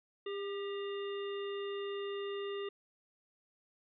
harmonic tone with a mistuned harmonic, 400.8 Hz, G4, 38 cents sharp, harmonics 1 / 3 / 5 / 7 / 9, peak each -37 / -48 / -51 / -50 / -53 dBFS, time 0.26-2.69 s, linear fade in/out 5 ms, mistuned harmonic 5, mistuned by -53 cents, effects none

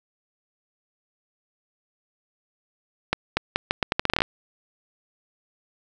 accelerating click train, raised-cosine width 0.3 ms, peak -4 dBFS, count 14, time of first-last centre 3.13-4.22 s, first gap 240 ms, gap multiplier 0.79, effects none

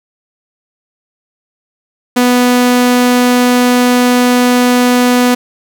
sawtooth tone, 246.9 Hz, B3, in tune, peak -3 dBFS, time 2.16-5.35 s, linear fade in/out 10 ms, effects none

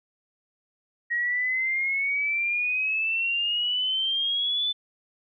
sine exponential sweep, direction up, 1887 to 3520 Hz, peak -23 dBFS, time 1.1-4.73 s, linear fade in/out 20 ms, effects none

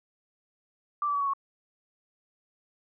sine tone with pitch steps, 1174.7 / 1155.9 / 1137.3 / 1119.1 / 1101.1 Hz, D6 / D6 / C#6 / C#6 / C#6, 0 / -28 / +44 / +16 / -12 cents, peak -25 dBFS, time 1.02-1.335 s, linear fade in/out 2 ms, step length 63 ms, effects none

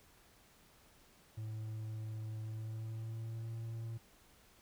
triangle tone with pitch glide, 109.4 to 113.91 Hz, A2 to A#2, -9 to -40 cents, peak -38 dBFS, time 1.37-3.98 s, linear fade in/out 10 ms, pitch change +69 cents, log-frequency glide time 2.42-3.54 s, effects pink hiss -65 dBFS RMS until 4.61 s

